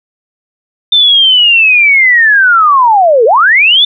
sine linear two-way sweep, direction down then up, 3590 to 425.2 to 3590 Hz, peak -3 dBFS, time 0.92-3.85 s, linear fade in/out 5 ms, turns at 3.25 s, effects none

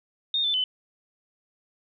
sine tone with pitch steps, 3676 / 3524 / 3026 Hz, A#7 / A7 / F#7, -25 / +2 / +38 cents, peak -22 dBFS, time 0.34-0.64 s, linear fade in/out 2 ms, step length 100 ms, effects none

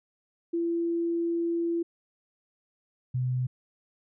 sine tone pair in turn, 338 / 126.61 Hz, E4 / B2, +43 / +43 cents, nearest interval octave + perfect fourth, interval 1700 cents, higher first, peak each -25 dBFS, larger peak neither, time 0.53-1.83 / 3.14-3.47 s, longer first, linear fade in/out 10 ms, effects none

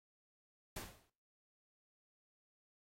pink noise with exponential decay, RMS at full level -42 dBFS, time 0.76-1.1 s, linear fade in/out 5 ms, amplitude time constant 73 ms, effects noise-tail reverb RT60 0.6 s tail -26 dB re dry + AAC 48 kbps

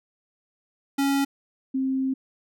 square / sine tone pair in turn, 277.2 / 264.7 Hz, C#4 / C4, 0 / +20 cents, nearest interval minor second, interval 80 cents, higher first, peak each -21 / -22 dBFS, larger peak first, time 0.98-1.25 / 1.74-2.14 s, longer second, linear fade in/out 10 ms, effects none

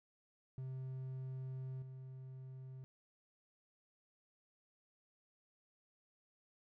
triangle tone with level steps, 130.81 Hz, C3, in tune, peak -40 / -46 dBFS, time 0.58-2.84 s, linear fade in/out 0 ms, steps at 1.82 s, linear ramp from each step 2 ms, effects none

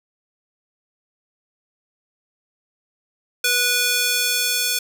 square tone with high-pass filter sweep, 490 Hz, B4, 14 cents flat, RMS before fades -20 dBFS, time 3.44-4.79 s, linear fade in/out 5 ms, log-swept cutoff 1900 to 3500 Hz, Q 0.71, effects none

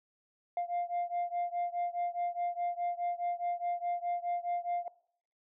sine beating tone pair, 698.5 / 703.3 Hz, F5 / F5, 0 / +12 cents, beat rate 4.8 Hz, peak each -32 / -34 dBFS, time 0.57-4.88 s, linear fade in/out 2 ms, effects noise-tail reverb RT60 0.6 s tail -20 dB re dry + tanh soft clip ceiling -28 dBFS

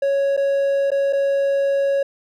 triangle tone with dropouts, 554.4 Hz, C#5, in tune, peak -14 dBFS, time 0.02-2.03 s, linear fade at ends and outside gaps 5 ms, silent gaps 0.367-0.374 / 0.905-0.916 / 1.127-1.131 s, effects none

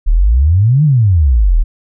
sine exponential two-way sweep, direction up then down, 34.62 to 157.9 to 34.62 Hz, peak -6 dBFS, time 0.06-1.64 s, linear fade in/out 20 ms, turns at 0.84 s, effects none

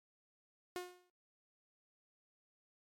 sawtooth tone with exponential decay, 359.6 Hz, F#4, 49 cents flat, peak -34 dBFS, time 0.76-1.1 s, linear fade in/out 0 ms, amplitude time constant 73 ms, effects MP3 64 kbps

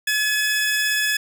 sawtooth tone pair together, 1705 / 2549 Hz, G#6 / D#7, +45 / +41 cents, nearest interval perfect fifth, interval 696 cents, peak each -16 / -23 dBFS, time 0.07-1.17 s, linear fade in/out 5 ms, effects none

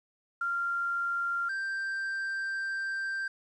sine / triangle tone pair in turn, 1387 / 1573.5 Hz, F6 / G6, -12 / +6 cents, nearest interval major second, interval 218 cents, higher second, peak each -28 / -29 dBFS, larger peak first, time 0.41-1.49 / 1.49-3.28 s, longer second, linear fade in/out 5 ms, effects resampled to 22050 Hz + 10-bit

